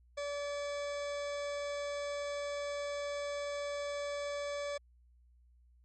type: tone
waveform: 40% pulse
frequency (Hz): 575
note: D5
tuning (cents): -37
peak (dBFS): -35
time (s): 0.17-4.78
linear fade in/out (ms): 10
effects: added 60 Hz sine -61 dBFS peak until 5.84 s + MP3 32 kbps